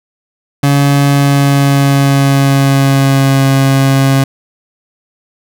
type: tone with pitch glide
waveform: 30% pulse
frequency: 141.2 to 135.6 Hz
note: C#3 to C#3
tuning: +32 to -38 cents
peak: -4 dBFS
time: 0.63-4.24 s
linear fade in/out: 5 ms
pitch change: -70 cents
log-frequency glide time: 1.07-3.47 s
effects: none